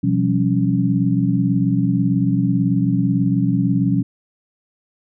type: tone cluster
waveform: sine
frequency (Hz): 125.1 / 173.4 / 191.6 / 277.6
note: B2 / F3 / G3 / C#4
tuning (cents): +23 / -12 / -39 / +3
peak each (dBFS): -20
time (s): 0.03-4.03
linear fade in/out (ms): 10
effects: none